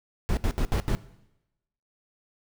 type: noise bursts at uneven times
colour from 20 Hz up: brown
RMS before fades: -24 dBFS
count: 5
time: 0.29-0.37 / 0.44-0.51 / 0.58-0.65 / 0.72-0.8 / 0.88-0.95 s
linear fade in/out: 0 ms
effects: noise-tail reverb RT60 0.9 s tail -17 dB re dry